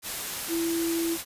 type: tone in noise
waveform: sine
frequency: 333.1 Hz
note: E4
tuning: 18 cents sharp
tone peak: -25 dBFS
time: 0.48-1.18 s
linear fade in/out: 50 ms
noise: white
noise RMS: -33 dBFS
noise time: 0.02-1.25 s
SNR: +5 dB
effects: resampled to 32000 Hz